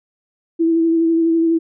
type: tone with vibrato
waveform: sine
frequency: 329.6 Hz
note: E4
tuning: in tune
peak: -12 dBFS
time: 0.59-1.59 s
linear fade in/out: 20 ms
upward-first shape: sine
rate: 12 Hz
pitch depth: 21 cents each way
effects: none